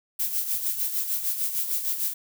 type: noise with tremolo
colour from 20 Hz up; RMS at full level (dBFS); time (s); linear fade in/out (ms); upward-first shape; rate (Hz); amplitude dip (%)
violet; -25; 0.19-2.14; 10; sine; 6.6; 60
effects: none